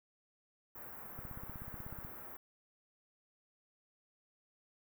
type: band-stop noise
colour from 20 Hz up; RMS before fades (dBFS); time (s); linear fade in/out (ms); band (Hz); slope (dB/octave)
white; -49; 0.75-2.37; 5; 1600 to 16000; 24
type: click train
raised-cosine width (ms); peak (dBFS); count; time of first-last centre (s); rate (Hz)
5; -35; 15; 1.19-2.049; 16.3
effects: none